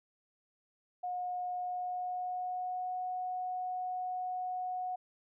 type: tone with pitch glide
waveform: sine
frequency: 722 to 733.3 Hz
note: F#5 to F#5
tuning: -43 to -16 cents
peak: -34 dBFS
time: 1.03-4.96 s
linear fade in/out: 10 ms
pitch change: +27 cents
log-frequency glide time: 1.55-2.94 s
effects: none